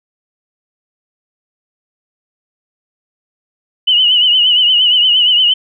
sine tone with vibrato, 2960 Hz, F#7, in tune, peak -7 dBFS, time 3.87-5.54 s, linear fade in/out 10 ms, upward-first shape triangle, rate 8.6 Hz, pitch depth 81 cents each way, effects none

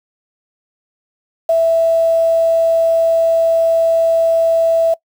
sine tone with quantisation, 659.3 Hz, E5, in tune, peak -9 dBFS, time 1.49-4.94 s, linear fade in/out 5 ms, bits 6, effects noise-tail reverb RT60 0.1 s tail -22 dB re dry

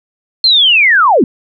sine linear sweep, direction down, 4257 to 195.8 Hz, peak -5 dBFS, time 0.44-1.24 s, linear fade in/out 2 ms, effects none

